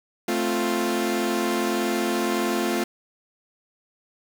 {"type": "chord", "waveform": "sawtooth", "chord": "F major", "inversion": "first", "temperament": "equal", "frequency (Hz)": [220, 261.6, 349.2], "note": ["A3", "C4", "F4"], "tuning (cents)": [0, 0, 0], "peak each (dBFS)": [-23, -25, -21], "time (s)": [0.28, 2.84], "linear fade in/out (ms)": 5, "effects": ["7-bit"]}